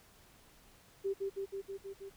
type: tone with echo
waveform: sine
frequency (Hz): 392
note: G4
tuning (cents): 0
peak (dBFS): -31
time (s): 1.04-1.14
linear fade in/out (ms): 20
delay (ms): 160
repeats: 6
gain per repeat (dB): -2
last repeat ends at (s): 2.1
effects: pink hiss -62 dBFS RMS until 2.16 s

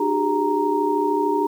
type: tone cluster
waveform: sine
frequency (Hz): 302.2 / 374.1 / 407.2 / 932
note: D4 / F#4 / G#4 / A#5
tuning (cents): +50 / +19 / -34 / -1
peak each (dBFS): -24 / -25 / -23 / -22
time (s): 0-1.47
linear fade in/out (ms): 5
effects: 8-bit

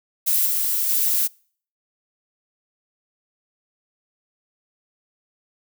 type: noise with level steps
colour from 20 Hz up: violet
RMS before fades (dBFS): -19 / -22 / -20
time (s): 0.26-1.28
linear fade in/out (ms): 20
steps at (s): 0.46 / 0.89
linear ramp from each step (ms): 5
effects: noise-tail reverb RT60 0.5 s tail -26 dB re dry

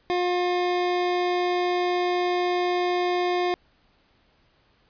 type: tone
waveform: 25% pulse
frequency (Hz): 356.8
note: F4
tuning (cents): +37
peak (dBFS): -18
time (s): 0.1-3.54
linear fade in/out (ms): 0
effects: pink hiss -63 dBFS RMS until 4.89 s + resampled to 11025 Hz

